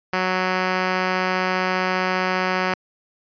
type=tone; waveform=5% pulse; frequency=185 Hz; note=F#3; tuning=in tune; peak=-8 dBFS; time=0.13-2.74 s; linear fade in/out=2 ms; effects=resampled to 11025 Hz